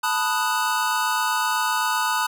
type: chord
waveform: square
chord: B dominant seventh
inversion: third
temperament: equal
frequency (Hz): 880 / 987.8 / 1244.5 / 1480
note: A5 / B5 / D#6 / F#6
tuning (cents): 0 / 0 / 0 / 0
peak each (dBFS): -27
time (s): 0.03-2.27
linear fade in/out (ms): 10
effects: none